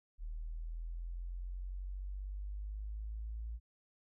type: exponential sweep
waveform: sine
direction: up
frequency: 38.89 to 56.3 Hz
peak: -39 dBFS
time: 0.18-3.6 s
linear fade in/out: 50 ms
effects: none